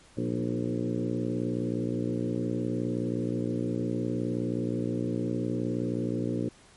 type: harmonic tone with a mistuned harmonic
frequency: 59.3 Hz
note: A#1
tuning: 30 cents sharp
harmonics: 2 / 3 / 4 / 5 / 6 / 7 / 8 / 9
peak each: -34 / -35 / -33 / -33 / -37 / -38 / -40 / -41 dBFS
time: 0.17-6.49 s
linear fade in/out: 5 ms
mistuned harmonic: 5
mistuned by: +37 cents
effects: pink hiss -56 dBFS RMS until 6.76 s + MP3 48 kbps